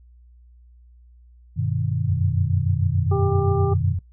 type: chord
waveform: sine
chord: G augmented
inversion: none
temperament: just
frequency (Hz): 98 / 122.5 / 153.12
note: G2 / B2 / D#3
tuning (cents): 0 / -14 / -27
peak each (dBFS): -25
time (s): 1.56-3.95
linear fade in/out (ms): 20
type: tone with pitch glide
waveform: sine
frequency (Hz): 91.4 to 90.14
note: F#2 to F#2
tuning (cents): -21 to -45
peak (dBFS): -22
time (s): 2.09-3.99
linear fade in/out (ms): 5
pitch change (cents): -24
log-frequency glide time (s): 2.64-3.06
type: harmonic tone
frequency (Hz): 396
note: G4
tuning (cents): +18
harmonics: 1 / 2 / 3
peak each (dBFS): -23 / -29 / -32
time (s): 3.11-3.74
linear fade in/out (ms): 10
effects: noise-tail reverb RT60 0.1 s tail -17 dB re dry + added 60 Hz sine -47 dBFS peak until 4.12 s